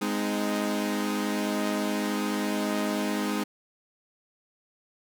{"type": "chord", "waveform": "sawtooth", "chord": "Ab major", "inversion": "none", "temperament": "equal with one note detuned", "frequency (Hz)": [207.7, 257, 311.1], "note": ["Ab3", "C4", "Eb4"], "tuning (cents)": [0, -31, 0], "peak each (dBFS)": [-25, -29, -27], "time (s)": [0.01, 3.44], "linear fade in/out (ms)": 10, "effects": []}